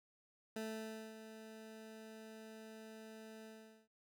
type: tone with ADSR envelope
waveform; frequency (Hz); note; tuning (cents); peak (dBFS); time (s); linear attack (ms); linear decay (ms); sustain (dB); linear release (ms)
20% pulse; 220; A3; 0; -36; 0.56-3.88; 4; 570; -11; 430
effects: none